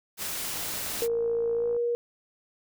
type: noise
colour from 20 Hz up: white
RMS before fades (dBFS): -33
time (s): 0.17-1.08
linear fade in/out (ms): 50
type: click train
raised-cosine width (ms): 1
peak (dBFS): -32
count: 69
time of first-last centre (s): 0.54-1.765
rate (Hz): 55.5
type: tone with pitch glide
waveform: sine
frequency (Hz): 466.2 to 475.2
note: A#4 to A#4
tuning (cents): 0 to +33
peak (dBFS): -24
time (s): 1.02-1.95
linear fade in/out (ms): 0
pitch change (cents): +33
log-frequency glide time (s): 1.55-1.66
effects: none

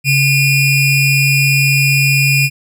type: ring-modulated tone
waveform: square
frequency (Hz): 1277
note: D#6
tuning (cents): +45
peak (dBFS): -7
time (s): 0.04-2.5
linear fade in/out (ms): 50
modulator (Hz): 1140
effects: none

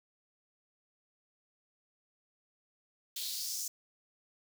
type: noise with high-pass filter sweep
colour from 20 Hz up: white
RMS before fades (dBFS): -38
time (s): 3.16-3.68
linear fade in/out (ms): 5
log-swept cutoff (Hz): 3600 to 6400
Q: 3.3
effects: none

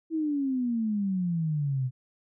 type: exponential sweep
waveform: sine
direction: down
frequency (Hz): 328.3 to 124.8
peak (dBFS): -25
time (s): 0.1-1.91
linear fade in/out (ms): 50
effects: none

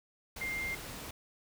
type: tone in noise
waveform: sine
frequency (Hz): 2100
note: C7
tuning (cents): +6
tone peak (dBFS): -34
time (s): 0.41-0.75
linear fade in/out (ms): 5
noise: pink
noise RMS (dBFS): -44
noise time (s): 0.36-1.11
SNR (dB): +7
effects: none

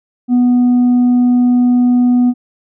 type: tone with tanh clipping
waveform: triangle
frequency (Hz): 246.2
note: B3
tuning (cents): -5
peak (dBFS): -8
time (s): 0.28-2.34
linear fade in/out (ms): 50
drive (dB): 7
effects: none

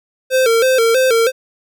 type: tone with vibrato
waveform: square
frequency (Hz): 487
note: B4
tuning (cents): -24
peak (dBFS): -11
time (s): 0.3-1.32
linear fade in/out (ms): 50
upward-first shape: square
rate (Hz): 3.1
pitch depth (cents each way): 110
effects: none

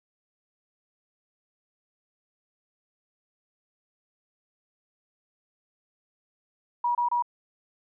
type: tone bursts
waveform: sine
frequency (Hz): 962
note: B5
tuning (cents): -46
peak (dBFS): -22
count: 3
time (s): 6.84-7.224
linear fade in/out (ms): 5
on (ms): 110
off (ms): 27
effects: none

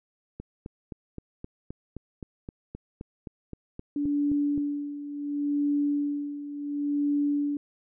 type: click train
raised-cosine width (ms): 3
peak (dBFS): -24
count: 17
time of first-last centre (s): 0.4-4.578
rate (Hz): 3.83
type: tone with tremolo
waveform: sine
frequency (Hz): 289.1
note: D4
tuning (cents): -27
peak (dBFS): -22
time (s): 3.96-7.57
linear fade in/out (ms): 2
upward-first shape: sine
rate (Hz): 0.7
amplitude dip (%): 75
effects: none

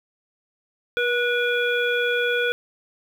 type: harmonic tone with a mistuned harmonic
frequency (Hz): 482.3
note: B4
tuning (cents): -41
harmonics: 1 / 3 / 5 / 7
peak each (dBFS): -23 / -23 / -29 / -30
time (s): 0.97-2.52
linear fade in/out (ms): 0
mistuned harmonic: 3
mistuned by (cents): +23
effects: 8-bit

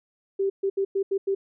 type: tone bursts at uneven times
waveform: sine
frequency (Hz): 391.1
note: G4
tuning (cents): -4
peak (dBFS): -21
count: 6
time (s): 0.39-0.5 / 0.63-0.7 / 0.77-0.85 / 0.95-1.03 / 1.11-1.18 / 1.27-1.35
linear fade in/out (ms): 10
effects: none

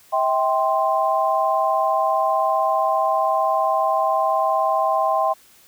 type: chord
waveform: sine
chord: C major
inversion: first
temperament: equal with one note detuned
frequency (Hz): 643.8 / 784 / 1046.5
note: E5 / G5 / C6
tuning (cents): -41 / 0 / 0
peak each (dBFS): -21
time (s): 0.12-5.34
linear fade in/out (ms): 20
effects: white hiss -52 dBFS RMS until 5.67 s

